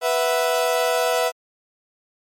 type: chord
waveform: 35% pulse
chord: B suspended fourth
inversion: none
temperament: equal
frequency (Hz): 493.9 / 659.3 / 740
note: B4 / E5 / F#5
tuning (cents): 0 / 0 / 0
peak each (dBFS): -20 / -20 / -24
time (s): 0.01-1.32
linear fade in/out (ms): 50
effects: MP3 64 kbps